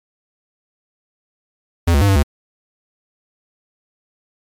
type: tone with pitch steps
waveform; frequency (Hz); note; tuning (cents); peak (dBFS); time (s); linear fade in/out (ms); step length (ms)
square; 85 / 70.8 / 100.5 / 97.5 / 72.2; F2 / C#2 / G2 / G2 / D2; -46 / +37 / +44 / -9 / -29; -11; 1.87-2.23; 10; 72
effects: MP3 96 kbps